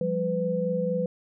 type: tone cluster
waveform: sine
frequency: 175.2 / 199.4 / 501 Hz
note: F3 / G3 / B4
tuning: +6 / +30 / +25 cents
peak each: -29 / -32 / -26 dBFS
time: 0.01-1.06 s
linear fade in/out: 2 ms
effects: none